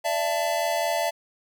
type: chord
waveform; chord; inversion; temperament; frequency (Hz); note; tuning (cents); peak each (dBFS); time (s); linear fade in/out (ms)
square; D suspended second; none; equal with one note detuned; 587.3 / 671.9 / 880; D5 / E5 / A5; 0 / +33 / 0; -30 / -26 / -30; 0.04-1.11; 20
effects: none